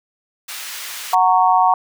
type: high-pass noise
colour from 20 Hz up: pink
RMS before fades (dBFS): -30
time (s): 0.48-1.15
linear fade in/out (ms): 10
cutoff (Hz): 1700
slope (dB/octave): 12
type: chord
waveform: sine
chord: F# major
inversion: none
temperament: just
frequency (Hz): 740 / 925 / 1110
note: F#5 / A#5 / C#6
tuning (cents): 0 / -14 / +2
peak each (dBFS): -14 / -15 / -17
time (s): 1.13-1.74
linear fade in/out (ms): 2
effects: none